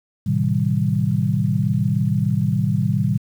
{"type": "tone cluster", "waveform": "sine", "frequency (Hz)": [110.6, 129.9, 156.8, 193.7], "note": ["A2", "C3", "D#3", "G3"], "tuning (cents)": [9, -12, 14, -20], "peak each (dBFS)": -22, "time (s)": [0.26, 3.18], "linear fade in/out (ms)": 10, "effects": ["8-bit"]}